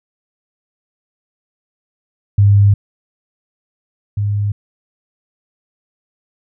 sine tone pair in turn, 101.1 / 102.63 Hz, G#2 / G#2, -46 / -20 cents, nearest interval unison, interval 26 cents, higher second, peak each -6 / -14 dBFS, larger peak first, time 2.38-2.74 / 4.17-4.52 s, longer first, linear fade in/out 5 ms, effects none

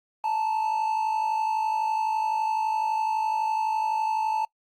triangle tone pair together, 873.1 / 925 Hz, A5 / A#5, -14 / -14 cents, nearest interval minor second, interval 100 cents, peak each -22 / -30 dBFS, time 0.24-4.45 s, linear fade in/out 2 ms, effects noise-tail reverb RT60 0.1 s tail -24 dB re dry + Opus 32 kbps

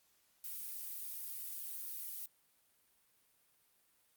violet noise, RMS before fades -44 dBFS, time 0.44-2.26 s, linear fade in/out 2 ms, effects white hiss -73 dBFS RMS until 4.16 s + Opus 48 kbps

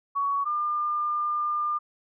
sine tone pair in turn, 1122 / 1201.6 Hz, C#6 / D6, +21 / +39 cents, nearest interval minor second, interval 118 cents, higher second, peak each -23 / -24 dBFS, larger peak first, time 0.15-0.45 / 0.45-1.79 s, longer second, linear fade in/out 20 ms, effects none

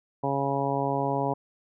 harmonic tone, 138.59 Hz, C#3, in tune, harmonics 1 / 2 / 3 / 4 / 5 / 6 / 7, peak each -32 / -32 / -32 / -32 / -32 / -32 / -32 dBFS, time 0.23-1.34 s, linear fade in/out 10 ms, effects none

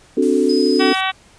sine chord, D dominant seventh, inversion third, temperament equal, 261.6 / 293.7 / 370 / 440 Hz, C4 / D4 / F#4 / A4, 0 / 0 / 0 / 0 cents, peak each -18 dBFS, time 0.17-0.93 s, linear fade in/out 5 ms
blue noise, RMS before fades -34 dBFS, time 0.22-1.01 s, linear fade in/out 5 ms
sine tone, 5030 Hz, D#8, 18 cents sharp, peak -24 dBFS, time 0.49-0.95 s, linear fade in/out 5 ms
harmonic tone, 380 Hz, F#4, 46 cents sharp, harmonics 2 / 3 / 4 / 5 / 6 / 7 / 8 / 9 / 10, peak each -22 / -24 / -25 / -26 / -27 / -27 / -28 / -29 / -29 dBFS, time 0.79-1.12 s, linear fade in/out 20 ms
effects pink hiss -49 dBFS RMS until 1.38 s + resampled to 22050 Hz

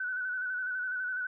sine tone with vibrato, 1496 Hz, F#6, 19 cents sharp, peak -31 dBFS, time 0-1.27 s, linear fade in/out 5 ms, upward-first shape square, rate 12 Hz, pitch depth 32 cents each way, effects none

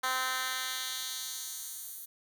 10% pulse tone with high-pass filter sweep, 258.3 Hz, C4, 22 cents flat, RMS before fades -36 dBFS, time 0.03-2.06 s, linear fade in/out 10 ms, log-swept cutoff 1100 to 12000 Hz, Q 1, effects none

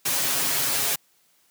white noise with comb filter, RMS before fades -24 dBFS, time 0.05-0.96 s, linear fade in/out 10 ms, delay 7.3 ms, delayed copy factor +0.9, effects white hiss -63 dBFS RMS until 1.5 s + high-pass 100 Hz 12 dB/octave

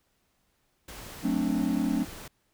pink noise, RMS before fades -43 dBFS, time 0.88-2.28 s, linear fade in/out 5 ms
triangle chord, D dominant seventh, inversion first, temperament just, 183.54 / 220.2 / 264.3 / 293.7 Hz, F#3 / A3 / C4 / D4, -14 / +2 / +18 / 0 cents, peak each -30 / -28 / -27 / -28 dBFS, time 1.23-2.05 s, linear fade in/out 20 ms
effects pink hiss -72 dBFS RMS until 2.53 s

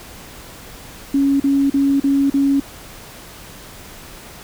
sine tone bursts, 277.2 Hz, C#4, in tune, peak -12 dBFS, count 5, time 1.14-2.6 s, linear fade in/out 5 ms, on 260 ms, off 40 ms, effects pink hiss -38 dBFS RMS until 4.43 s

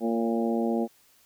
harmonic tone with a mistuned harmonic, 115.5 Hz, A#2, 16 cents flat, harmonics 2 / 3 / 4 / 5 / 6 / 7, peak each -26 / -30 / -32 / -34 / -36 / -37 dBFS, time 0-0.88 s, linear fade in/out 50 ms, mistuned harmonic 5, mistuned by -27 cents, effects white hiss -61 dBFS RMS until 1.25 s

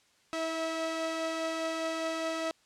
sawtooth tone pair together, 322.8 / 650.5 Hz, E4 / E5, -36 / -23 cents, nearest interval octave, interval 1213 cents, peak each -32 / -29 dBFS, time 0.33-2.51 s, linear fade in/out 0 ms, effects white hiss -66 dBFS RMS until 2.65 s + low-pass 7000 Hz 12 dB/octave

